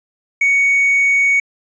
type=tone with tanh clipping; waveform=triangle; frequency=2232 Hz; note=C#7; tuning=11 cents sharp; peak=-11 dBFS; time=0.41-1.4 s; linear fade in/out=5 ms; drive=6 dB; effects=resampled to 16000 Hz